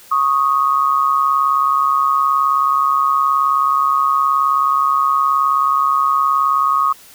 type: tone pair together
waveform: sine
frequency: 1105.5 / 1244.5 Hz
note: C#6 / D#6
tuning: -5 / 0 cents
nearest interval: major second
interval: 205 cents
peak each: -15 dBFS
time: 0.11-6.93 s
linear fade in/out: 10 ms
effects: white hiss -43 dBFS RMS until 7.14 s